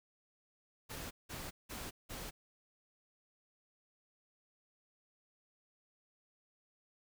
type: noise bursts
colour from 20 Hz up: pink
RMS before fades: -45 dBFS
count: 4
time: 0.89-2.31 s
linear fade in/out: 20 ms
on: 220 ms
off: 180 ms
effects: none